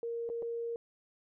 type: tone with dropouts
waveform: sine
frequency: 466.2 Hz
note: A#4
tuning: in tune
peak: -34 dBFS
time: 0.03-0.76 s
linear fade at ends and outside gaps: 1 ms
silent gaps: 0.291-0.299 / 0.423-0.427 s
effects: none